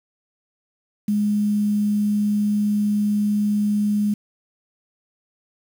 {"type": "tone with quantisation", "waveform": "sine", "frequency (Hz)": 207.7, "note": "G#3", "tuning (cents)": 0, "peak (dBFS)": -17, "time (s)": [1.08, 4.14], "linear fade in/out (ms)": 5, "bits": 7, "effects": []}